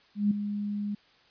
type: tone with ADSR envelope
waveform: sine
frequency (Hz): 205.7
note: G#3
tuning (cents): -16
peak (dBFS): -19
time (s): 0.15-0.95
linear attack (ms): 160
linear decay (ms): 5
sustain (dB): -10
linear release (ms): 7
effects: white hiss -61 dBFS RMS until 1.3 s + resampled to 11025 Hz